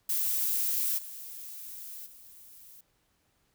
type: noise with level steps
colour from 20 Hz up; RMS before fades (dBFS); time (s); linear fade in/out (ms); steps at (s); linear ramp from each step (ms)
violet; -29 / -43 / -52; 0.09-2.81; 5; 0.97 / 2.05; 20
effects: pink hiss -72 dBFS RMS until 3.54 s